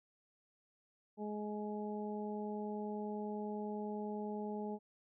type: harmonic tone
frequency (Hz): 210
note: G#3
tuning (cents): +19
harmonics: 1 / 2 / 3 / 4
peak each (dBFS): -41 / -43 / -50 / -47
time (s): 1.17-4.79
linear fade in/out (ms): 50
effects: none